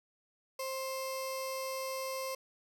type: tone with notch filter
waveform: 15% pulse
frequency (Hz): 528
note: C5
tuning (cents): +16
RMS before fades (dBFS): -38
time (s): 0.59-2.35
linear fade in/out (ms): 5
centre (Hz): 1600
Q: 1.1
effects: none